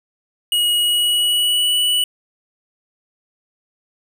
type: tone with pitch glide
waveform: square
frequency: 2898 to 2954 Hz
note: F#7 to F#7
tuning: -37 to -3 cents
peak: -15 dBFS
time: 0.52-2.04 s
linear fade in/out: 2 ms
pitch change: +34 cents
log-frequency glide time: 0.75-1.76 s
effects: none